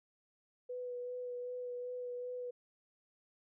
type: tone with vibrato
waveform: sine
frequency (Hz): 493.9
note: B4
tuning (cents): 0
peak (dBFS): -39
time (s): 0.69-2.51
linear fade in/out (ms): 10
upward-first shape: sine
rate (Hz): 2.6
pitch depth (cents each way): 15
effects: none